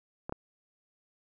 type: clicks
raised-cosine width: 1 ms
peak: -22 / -20 dBFS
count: 2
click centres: 0.295 / 0.324 s
effects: none